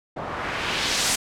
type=noise with low-pass filter sweep; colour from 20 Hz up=white; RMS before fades=-26 dBFS; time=0.16-1.16 s; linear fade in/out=10 ms; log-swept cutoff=760 to 8800 Hz; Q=1.1; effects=none